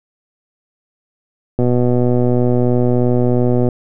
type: click train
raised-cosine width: 2 ms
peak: -3 dBFS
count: 259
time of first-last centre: 1.59-3.688 s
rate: 123 Hz
effects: none